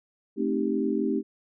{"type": "chord", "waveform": "sine", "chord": "A half-diminished seventh", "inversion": "none", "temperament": "equal with one note detuned", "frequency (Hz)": [220, 263.9, 311.1, 392], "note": ["A3", "C4", "Eb4", "G4"], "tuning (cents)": [0, 15, 0, 0], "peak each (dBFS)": -29, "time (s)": [0.36, 1.23], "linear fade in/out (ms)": 50, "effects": []}